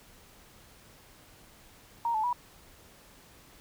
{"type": "tone with pitch steps", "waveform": "sine", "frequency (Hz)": [934, 869, 974], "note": ["A#5", "A5", "B5"], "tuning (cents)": [3, -22, -24], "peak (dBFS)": -26, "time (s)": [2.05, 2.329], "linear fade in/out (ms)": 2, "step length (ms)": 93, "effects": ["pink hiss -56 dBFS RMS until 3.6 s"]}